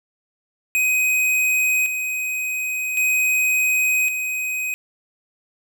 square tone with tremolo, 2512 Hz, D#7, 16 cents sharp, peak -17 dBFS, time 0.75-4.74 s, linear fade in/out 0 ms, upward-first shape square, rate 0.45 Hz, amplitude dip 50%, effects none

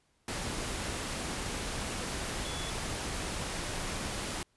sine tone in noise, 3414 Hz, G#7, 47 cents sharp, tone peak -43 dBFS, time 2.45-2.7 s, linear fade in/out 2 ms, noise pink, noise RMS -36 dBFS, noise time 0.28-4.43 s, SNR -10 dB, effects pink hiss -72 dBFS RMS until 4.56 s + resampled to 24000 Hz

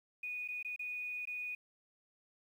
sine tone with dropouts, 2472 Hz, D#7, 12 cents flat, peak -38 dBFS, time 0.23-1.55 s, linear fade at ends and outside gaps 5 ms, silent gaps 0.478-0.485 / 0.628-0.647 / 0.762-0.793 / 1.254-1.272 s, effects 11-bit

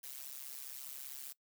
blue noise with amplitude modulation, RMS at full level -43 dBFS, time 0.03-1.33 s, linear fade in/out 10 ms, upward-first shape sine, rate 135 Hz, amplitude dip 100%, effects noise-tail reverb RT60 0.1 s tail -20 dB re dry

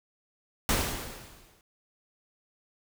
pink noise with exponential decay, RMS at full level -24 dBFS, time 0.69-1.61 s, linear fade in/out 1 ms, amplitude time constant 200 ms, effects none

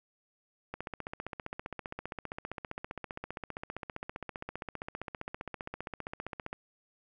click train, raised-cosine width 0.5 ms, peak -23 dBFS, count 89, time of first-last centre 0.74-6.529 s, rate 15.2 Hz, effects none

